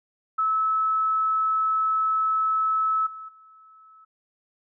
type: tone with level steps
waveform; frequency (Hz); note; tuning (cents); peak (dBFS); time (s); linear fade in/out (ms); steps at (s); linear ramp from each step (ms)
sine; 1300; E6; -24; -20 / -36 / -49; 0.38-4.05; 10; 3.06 / 3.28; 10
effects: none